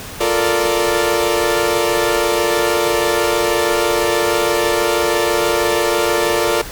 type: chord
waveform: sawtooth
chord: Bb major seventh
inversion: second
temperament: equal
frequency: 349.2 / 440 / 466.2 / 587.3 Hz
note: F4 / A4 / Bb4 / D5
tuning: 0 / 0 / 0 / 0 cents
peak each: -16 dBFS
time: 0.2-6.62 s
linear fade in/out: 10 ms
effects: pink hiss -31 dBFS RMS until 6.71 s